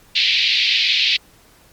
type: band-pass noise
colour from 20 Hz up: white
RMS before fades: -17 dBFS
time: 0.15-1.17 s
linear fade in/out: 10 ms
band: 2200 to 4400 Hz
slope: 48 dB/octave
effects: pink hiss -51 dBFS RMS until 1.72 s + Opus 48 kbps